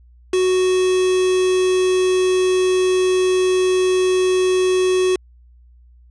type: tone with quantisation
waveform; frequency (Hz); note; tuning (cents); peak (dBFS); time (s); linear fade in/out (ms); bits
triangle; 370; F#4; 0; -12; 0.33-5.16; 5; 4
effects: added 60 Hz sine -45 dBFS peak until 6.1 s + resampled to 22050 Hz